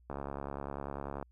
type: click train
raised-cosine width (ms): 1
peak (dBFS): -25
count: 80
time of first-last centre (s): 0.1-1.227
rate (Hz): 70.1
effects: added 60 Hz sine -60 dBFS peak until 1.31 s